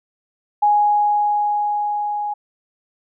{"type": "tone with level ramp", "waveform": "sine", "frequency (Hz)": 830.6, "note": "G#5", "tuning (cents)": 0, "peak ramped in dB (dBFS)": [-11, -21], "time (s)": [0.62, 2.34], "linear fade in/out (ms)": 10, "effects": []}